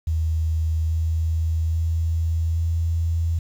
sine tone with pitch steps, 80 / 80.98 / 81.96 / 82.96 Hz, D#2 / E2 / E2 / E2, +49 / -30 / -9 / +12 cents, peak -19 dBFS, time 0.07-3.39 s, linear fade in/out 5 ms, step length 830 ms, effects 8-bit

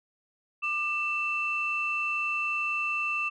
sine tone pair together, 1194 / 2669 Hz, D6 / E7, +28 / +21 cents, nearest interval octave + major second, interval 1393 cents, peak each -32 / -27 dBFS, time 0.62-3.3 s, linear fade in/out 20 ms, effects tanh soft clip ceiling -19 dBFS

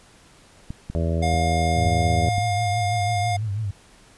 clicks, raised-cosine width 5 ms, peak -18 dBFS, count 5, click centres 0.705 / 0.9 / 1.342 / 1.866 / 2.382 s
harmonic tone, 82.41 Hz, E2, in tune, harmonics 1 / 2 / 3 / 4 / 5 / 6 / 7 / 8, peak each -22 / -26 / -33 / -34 / -33 / -36 / -31 / -37 dBFS, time 0.95-2.29 s, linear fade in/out 0 ms
square tone, 710 Hz, F5, 28 cents sharp, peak -23 dBFS, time 1.22-3.37 s, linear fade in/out 10 ms
sine tone with vibrato, 104.5 Hz, G#2, 11 cents sharp, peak -23 dBFS, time 1.76-3.71 s, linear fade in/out 5 ms, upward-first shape triangle, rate 6.1 Hz, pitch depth 140 cents each way
effects pink hiss -52 dBFS RMS until 4.17 s + resampled to 24000 Hz

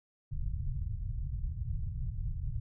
pink low-pass noise, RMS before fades -35 dBFS, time 0.31-2.6 s, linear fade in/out 10 ms, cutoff 140 Hz, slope 48 dB/octave, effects none

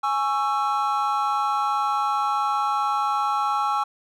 triangle chord, C# minor, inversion second, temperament just, 831.5 / 1108.7 / 1330.5 Hz, G#5 / C#6 / E6, +2 / 0 / +16 cents, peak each -22 / -24 / -23 dBFS, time 0.03-3.84 s, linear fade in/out 10 ms, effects tanh soft clip ceiling -10 dBFS

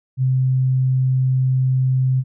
sine tone, 130 Hz, C3, 11 cents flat, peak -14 dBFS, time 0.17-2.24 s, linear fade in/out 50 ms, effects none

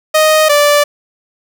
sawtooth tone pair in turn, 622.3 / 584.5 Hz, D#5 / D5, 0 / -8 cents, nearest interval minor second, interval 108 cents, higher first, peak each -3 dBFS, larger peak neither, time 0.14-0.49 / 0.49-0.84 s, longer neither, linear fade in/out 10 ms, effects none

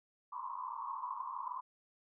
white band-pass noise, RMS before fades -42 dBFS, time 0.32-1.61 s, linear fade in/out 10 ms, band 950 to 1100 Hz, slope 96 dB/octave, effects none

